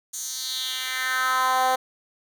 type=tone with high-pass filter sweep; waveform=10% pulse; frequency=258.1 Hz; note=C4; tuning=23 cents flat; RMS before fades=-25 dBFS; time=0.13-1.76 s; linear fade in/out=10 ms; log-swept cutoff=7200 to 640 Hz; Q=2.8; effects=none